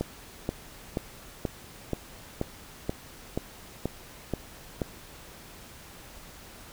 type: click train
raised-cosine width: 2 ms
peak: -14 dBFS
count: 11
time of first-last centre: 0.01-4.818 s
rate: 2.08 Hz
effects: pink hiss -48 dBFS RMS until 6.72 s